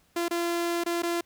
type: tone with dropouts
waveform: sawtooth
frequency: 342.4 Hz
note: F4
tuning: 34 cents flat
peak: -22 dBFS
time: 0.16-1.21 s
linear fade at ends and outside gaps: 5 ms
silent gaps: 0.283-0.309 / 0.838-0.861 / 1.022-1.032 s
effects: pink hiss -65 dBFS RMS until 1.25 s